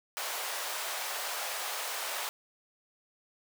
pink high-pass noise, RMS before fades -36 dBFS, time 0.17-2.29 s, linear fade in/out 0 ms, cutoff 600 Hz, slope 24 dB/octave, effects none

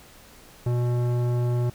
sine tone with tanh clipping, 121.6 Hz, B2, 26 cents flat, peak -23 dBFS, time 0.66-1.7 s, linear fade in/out 5 ms, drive 15 dB, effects pink hiss -50 dBFS RMS until 1.74 s

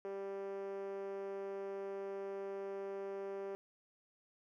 5% pulse tone with band-pass filter, 196.4 Hz, G3, 4 cents sharp, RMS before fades -43 dBFS, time 0.05-3.55 s, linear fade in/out 0 ms, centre 440 Hz, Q 6.4, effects none

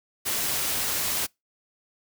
white noise, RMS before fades -27 dBFS, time 0.25-1.27 s, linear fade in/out 20 ms, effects noise-tail reverb RT60 0.2 s tail -26 dB re dry

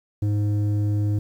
square tone with low-pass filter, 103.83 Hz, G#2, in tune, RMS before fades -22 dBFS, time 0.22-1.19 s, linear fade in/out 5 ms, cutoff 280 Hz, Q 1.1, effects 9-bit

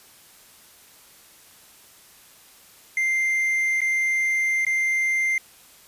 triangle tone with dropouts, 2093 Hz, C7, in tune, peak -18 dBFS, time 2.97-5.38 s, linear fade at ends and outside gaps 2 ms, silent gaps 3.806-3.816 / 4.65-4.666 s, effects white hiss -51 dBFS RMS until 5.87 s + resampled to 32000 Hz

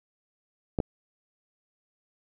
clicks, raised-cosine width 2 ms, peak -13 dBFS, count 2, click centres 0.788 / 0.802 s, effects none

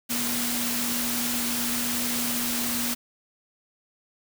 sine tone in noise, 240 Hz, B3, 49 cents flat, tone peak -31 dBFS, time 0.09-2.95 s, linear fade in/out 20 ms, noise white, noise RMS -28 dBFS, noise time 0.09-2.95 s, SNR -6 dB, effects none

